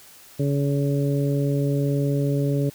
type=harmonic tone; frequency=141.3 Hz; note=C#3; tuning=34 cents sharp; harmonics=1 / 2 / 3 / 4; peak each=-21 / -26 / -28 / -31 dBFS; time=0.39-2.7 s; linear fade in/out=10 ms; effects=white hiss -48 dBFS RMS until 2.74 s